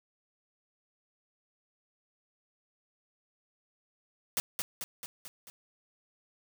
white noise with echo, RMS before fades -30 dBFS, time 4.37-4.4 s, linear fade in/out 0 ms, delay 220 ms, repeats 5, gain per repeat -4 dB, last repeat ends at 5.5 s, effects none

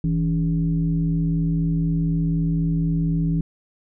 sine tone with frequency modulation, 163 Hz, E3, 19 cents flat, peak -18 dBFS, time 0.04-3.41 s, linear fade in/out 2 ms, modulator 121 Hz, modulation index 0.67, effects none

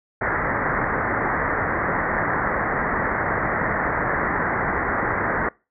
white low-pass noise, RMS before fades -23 dBFS, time 0.21-5.49 s, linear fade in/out 5 ms, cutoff 2000 Hz, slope 96 dB/octave, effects noise-tail reverb RT60 0.3 s tail -25 dB re dry

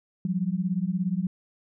sine beating tone pair, 174.61 / 191.61 Hz, F3 / G3, 0 / -39 cents, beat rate 17 Hz, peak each -27 dBFS, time 0.25-1.27 s, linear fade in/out 2 ms, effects none

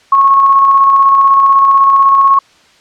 sine tone with tremolo, 1096 Hz, C#6, 20 cents flat, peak -3 dBFS, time 0.12-2.39 s, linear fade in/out 5 ms, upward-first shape square, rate 16 Hz, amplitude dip 25%, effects white hiss -46 dBFS RMS until 2.8 s + low-pass 5000 Hz 12 dB/octave

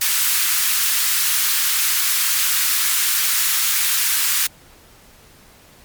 white high-pass noise, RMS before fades -18 dBFS, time 0.01-4.47 s, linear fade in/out 5 ms, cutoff 1200 Hz, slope 24 dB/octave, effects pink hiss -48 dBFS RMS until 5.84 s + MP3 96 kbps

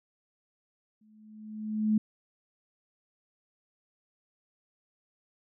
sine tone with exponential growth, 215 Hz, A3, 40 cents flat, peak -20 dBFS, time 1.01-1.98 s, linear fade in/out 5 ms, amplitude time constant 210 ms, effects none

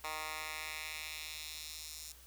10% pulse tone with high-pass filter sweep, 155.56 Hz, D#3, in tune, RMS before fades -44 dBFS, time 0.04-2.12 s, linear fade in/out 2 ms, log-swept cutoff 1100 to 6000 Hz, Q 1.3, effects added 60 Hz sine -59 dBFS peak until 2.26 s + white hiss -59 dBFS RMS until 2.26 s

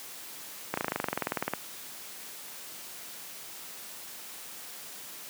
slowing click train, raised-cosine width 0.5 ms, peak -13 dBFS, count 19, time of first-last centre 0.74-1.536 s, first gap 34 ms, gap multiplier 1.03, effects white hiss -44 dBFS RMS until 5.29 s + high-pass 150 Hz 12 dB/octave

